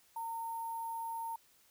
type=tone with sample-and-hold; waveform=sine; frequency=915 Hz; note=A#5; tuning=32 cents flat; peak=-37 dBFS; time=0.16-1.36 s; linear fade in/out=5 ms; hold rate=11025 Hz; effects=white hiss -67 dBFS RMS until 1.7 s